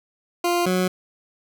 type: tone pair in turn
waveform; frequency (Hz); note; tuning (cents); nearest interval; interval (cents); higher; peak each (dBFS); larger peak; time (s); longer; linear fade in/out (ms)
20% pulse; 348.8 / 183.6; F4 / F#3; -2 / -13; major seventh; 1111; first; -14; neither; 0.44-0.66 / 0.66-0.88; neither; 5
effects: none